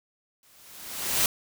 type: noise with exponential growth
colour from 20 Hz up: white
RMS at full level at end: -21 dBFS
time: 0.43-1.26 s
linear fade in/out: 1 ms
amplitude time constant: 180 ms
effects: none